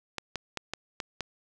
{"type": "clicks", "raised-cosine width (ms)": 0.2, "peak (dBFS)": -15, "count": 6, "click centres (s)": [0.183, 0.357, 0.573, 0.736, 1.002, 1.207], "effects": []}